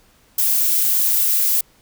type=noise; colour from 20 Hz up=violet; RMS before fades=-17 dBFS; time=0.38-1.61 s; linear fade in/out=5 ms; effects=pink hiss -55 dBFS RMS until 1.81 s